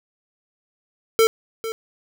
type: tone with echo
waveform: square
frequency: 448.2 Hz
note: A4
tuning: 32 cents sharp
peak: -13 dBFS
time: 1.19-1.27 s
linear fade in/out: 0 ms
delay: 450 ms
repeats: 1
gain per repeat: -13 dB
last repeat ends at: 1.72 s
effects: none